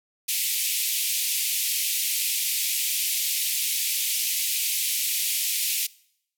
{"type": "band-pass noise", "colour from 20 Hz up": "white", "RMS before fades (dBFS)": -26, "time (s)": [0.28, 5.87], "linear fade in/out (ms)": 10, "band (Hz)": [2200, 16000], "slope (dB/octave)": 48, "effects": ["noise-tail reverb RT60 0.7 s tail -22 dB re dry"]}